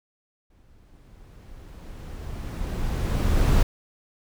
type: noise with exponential growth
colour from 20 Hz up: brown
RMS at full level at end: -17 dBFS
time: 0.5-3.63 s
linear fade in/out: 5 ms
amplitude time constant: 680 ms
effects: none